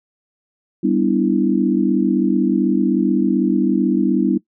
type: chord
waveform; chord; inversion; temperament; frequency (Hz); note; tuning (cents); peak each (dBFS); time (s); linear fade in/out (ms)
sine; E minor seventh; first; equal; 196 / 246.9 / 293.7 / 329.6; G3 / B3 / D4 / E4; 0 / 0 / 0 / 0; -19; 0.83-4.38; 10
effects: noise-tail reverb RT60 0.1 s tail -20 dB re dry